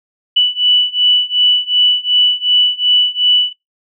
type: beating tone pair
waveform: sine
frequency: 2964 / 2966.7 Hz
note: F#7 / F#7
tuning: +2 / +4 cents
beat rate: 2.7 Hz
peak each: -13 / -12 dBFS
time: 0.36-3.53 s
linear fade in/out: 10 ms
effects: noise-tail reverb RT60 0.2 s tail -26 dB re dry